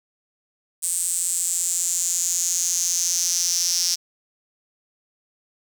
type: tone with high-pass filter sweep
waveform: sawtooth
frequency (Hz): 174.61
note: F3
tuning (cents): 0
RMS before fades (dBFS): -23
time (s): 0.82-3.96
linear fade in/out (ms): 20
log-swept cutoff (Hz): 8400 to 5500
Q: 6.6
effects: none